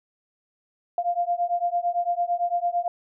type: beating tone pair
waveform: sine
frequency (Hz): 694 / 702.9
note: F5 / F5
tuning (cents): -11 / +11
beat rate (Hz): 8.9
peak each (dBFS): -25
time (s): 0.98-2.88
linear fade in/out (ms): 2
effects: none